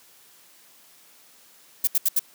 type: noise bursts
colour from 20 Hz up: violet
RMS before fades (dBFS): -20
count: 4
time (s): 1.84-2.194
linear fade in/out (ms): 5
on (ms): 33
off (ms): 74
effects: white hiss -54 dBFS RMS until 2.34 s + high-pass 150 Hz 12 dB/octave

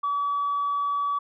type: tone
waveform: sine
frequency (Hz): 1143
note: D6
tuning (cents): -47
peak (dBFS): -22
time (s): 0.03-1.19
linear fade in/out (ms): 10
effects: tanh soft clip ceiling -19 dBFS

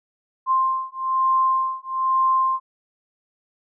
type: beating tone pair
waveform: sine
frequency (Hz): 1050 / 1051.1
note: C6 / C6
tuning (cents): +6 / +8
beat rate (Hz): 1.1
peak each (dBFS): -21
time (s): 0.46-2.6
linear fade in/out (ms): 50
effects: none

